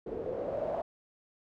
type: noise with low-pass filter sweep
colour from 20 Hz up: white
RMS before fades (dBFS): -35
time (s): 0.06-0.82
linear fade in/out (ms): 10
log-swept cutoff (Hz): 430 to 680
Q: 7.3
effects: none